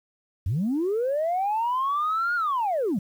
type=linear two-way sweep; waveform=sine; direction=up then down; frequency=77.78 to 1449 to 162.9 Hz; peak=-21 dBFS; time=0.46-2.99 s; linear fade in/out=5 ms; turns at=2.35 s; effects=tanh soft clip ceiling -19 dBFS + 9-bit